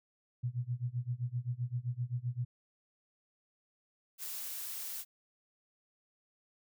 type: tone with tremolo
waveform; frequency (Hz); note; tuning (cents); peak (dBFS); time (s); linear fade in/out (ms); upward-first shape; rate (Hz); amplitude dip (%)
sine; 122.4; B2; -15; -30; 0.43-2.45; 10; sine; 7.7; 95
type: noise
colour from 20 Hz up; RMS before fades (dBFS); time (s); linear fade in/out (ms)
blue; -41; 4.18-5.05; 50
effects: none